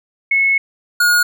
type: tone pair in turn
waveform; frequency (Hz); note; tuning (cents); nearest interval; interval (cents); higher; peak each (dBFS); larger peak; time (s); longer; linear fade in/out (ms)
sine / square; 2191 / 1439.5; C#7 / F#6; -21 / -48; perfect fifth; 727; first; -11; neither; 0.31-0.58 / 1-1.23; first; 5
effects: none

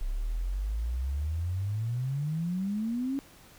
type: exponential sweep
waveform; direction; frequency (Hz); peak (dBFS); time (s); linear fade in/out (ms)
sine; up; 32.7 to 280; -28; 0.01-3.19; 0
effects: pink hiss -55 dBFS RMS until 3.58 s

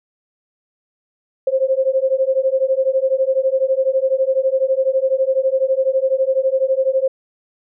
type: beating tone pair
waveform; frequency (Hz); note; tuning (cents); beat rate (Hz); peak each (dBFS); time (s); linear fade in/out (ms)
sine; 523.3 / 535.3; C5 / C5; 0 / +39; 12; -17 / -17; 1.47-7.08; 5
effects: none

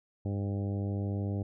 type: harmonic tone with a mistuned harmonic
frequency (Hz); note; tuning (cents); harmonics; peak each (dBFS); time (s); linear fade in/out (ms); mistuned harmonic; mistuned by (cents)
100.1; G2; +37; 1 / 2 / 3 / 4 / 5 / 6 / 7 / 8; -31 / -37 / -40 / -44 / -46 / -48 / -53 / -54; 0.25-1.43; 5; 8; -15
effects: none

